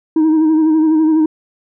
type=tone with vibrato; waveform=sine; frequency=314.7 Hz; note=D#4; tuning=20 cents sharp; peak=-6 dBFS; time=0.16-1.26 s; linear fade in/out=5 ms; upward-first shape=sine; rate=12 Hz; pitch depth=40 cents each way; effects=tanh soft clip ceiling -8 dBFS